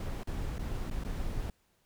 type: noise with dropouts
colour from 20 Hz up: brown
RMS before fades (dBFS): -35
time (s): 0-1.5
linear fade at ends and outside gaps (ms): 2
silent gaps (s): 0.234-0.272 / 0.583-0.593 / 0.901-0.911 / 1.038-1.048
effects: pink hiss -72 dBFS RMS until 1.85 s